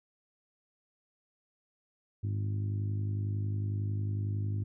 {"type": "harmonic tone", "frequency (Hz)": 51, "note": "G#1", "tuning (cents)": -31, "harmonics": [2, 3, 4, 5, 6, 7], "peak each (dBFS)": [-30, -45, -48, -46, -49, -52], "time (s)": [2.23, 4.64], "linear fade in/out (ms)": 10, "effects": []}